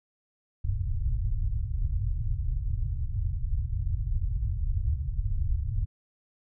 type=low-pass noise; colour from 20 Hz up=pink; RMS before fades=-28 dBFS; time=0.64-5.86 s; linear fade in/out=10 ms; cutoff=120 Hz; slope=48 dB/octave; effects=none